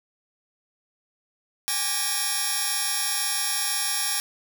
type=tone cluster; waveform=5% pulse; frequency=800 / 834 / 1158 / 1882 / 5490 Hz; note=G5 / G#5 / D6 / A#6 / F8; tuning=+35 / +7 / -25 / +16 / -31 cents; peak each=-21 dBFS; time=1.68-4.2 s; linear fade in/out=0 ms; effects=none